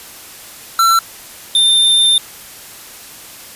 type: tone pair in turn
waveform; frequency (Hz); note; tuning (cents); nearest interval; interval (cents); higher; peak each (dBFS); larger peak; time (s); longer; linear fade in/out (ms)
square; 1346 / 3593; E6 / A7; +36 / +36; octave + perfect fourth; 1700; second; -9; neither; 0.79-0.99 / 1.55-2.18; second; 2
effects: white hiss -35 dBFS RMS until 3.55 s + resampled to 32000 Hz